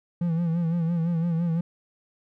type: tone with vibrato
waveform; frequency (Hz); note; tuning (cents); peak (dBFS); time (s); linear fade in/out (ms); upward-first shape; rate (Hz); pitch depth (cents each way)
triangle; 168; E3; +33; -20; 0.21-1.61; 5; sine; 5.9; 66
effects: none